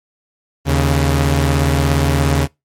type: tone pair together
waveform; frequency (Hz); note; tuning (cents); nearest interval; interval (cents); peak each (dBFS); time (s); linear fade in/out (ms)
sawtooth; 77.8 / 138.62; D#2 / C#3; 0 / 0; minor seventh; 1000; -11; 0.65-2.48; 50
effects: noise-tail reverb RT60 0.2 s tail -24 dB re dry + MP3 64 kbps